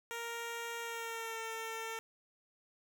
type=tone with pitch glide; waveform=10% pulse; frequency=466.2 to 449.8 Hz; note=A#4 to A4; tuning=0 to +38 cents; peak=-31 dBFS; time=0.11-1.99 s; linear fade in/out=0 ms; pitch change=-62 cents; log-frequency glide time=0.81-1.4 s; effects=none